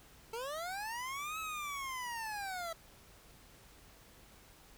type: linear two-way sweep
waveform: 25% pulse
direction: up then down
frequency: 439.3 to 1300 to 650 Hz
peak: -35 dBFS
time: 0.33-2.73 s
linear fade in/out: 5 ms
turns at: 1.39 s
effects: added 50 Hz sine -66 dBFS peak until 4.77 s + pink hiss -60 dBFS RMS until 4.77 s